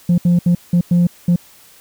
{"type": "tone bursts at uneven times", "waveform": "sine", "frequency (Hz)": 174.61, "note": "F3", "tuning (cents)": 0, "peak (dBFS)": -7, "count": 6, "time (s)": [[0.09, 0.18], [0.25, 0.39], [0.46, 0.55], [0.73, 0.81], [0.91, 1.07], [1.28, 1.36]], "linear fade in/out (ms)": 5, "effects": ["tanh soft clip ceiling -8 dBFS", "white hiss -46 dBFS RMS until 1.8 s"]}